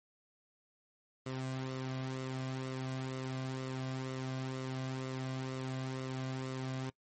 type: tone with flanger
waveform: sawtooth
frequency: 130.81 Hz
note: C3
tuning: in tune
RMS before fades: -39 dBFS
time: 1.26-6.9 s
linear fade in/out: 5 ms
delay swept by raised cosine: 1.2 to 2.3 ms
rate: 2.1 Hz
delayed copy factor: -0.55
effects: noise-tail reverb RT60 0.1 s tail -21 dB re dry + MP3 32 kbps